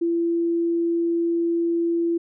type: tone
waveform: sine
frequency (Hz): 337.9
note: E4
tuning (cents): +43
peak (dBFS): -19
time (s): 0.01-2.18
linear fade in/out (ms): 10
effects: none